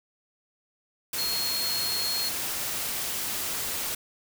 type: tone in noise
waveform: sine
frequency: 4284 Hz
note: C8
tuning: 40 cents sharp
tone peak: -28 dBFS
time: 1.18-2.29 s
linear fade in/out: 5 ms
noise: white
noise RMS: -31 dBFS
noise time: 1.13-3.95 s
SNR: 0 dB
effects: none